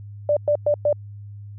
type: tone bursts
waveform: sine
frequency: 589 Hz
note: D5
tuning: 5 cents sharp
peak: -15 dBFS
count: 4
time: 0.29-0.928 s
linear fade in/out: 2 ms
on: 77 ms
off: 110 ms
effects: added 102 Hz sine -35 dBFS peak until 1.58 s